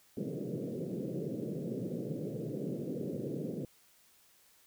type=band-pass noise; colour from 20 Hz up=pink; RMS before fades=-38 dBFS; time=0.17-3.65 s; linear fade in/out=2 ms; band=130 to 520 Hz; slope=48 dB/octave; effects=white hiss -65 dBFS RMS until 4.66 s